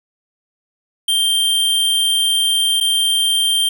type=tone with dropouts; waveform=square; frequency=3164 Hz; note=G7; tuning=15 cents sharp; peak=-14 dBFS; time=1.08-3.69 s; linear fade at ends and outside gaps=5 ms; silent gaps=2.802-2.808 s; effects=none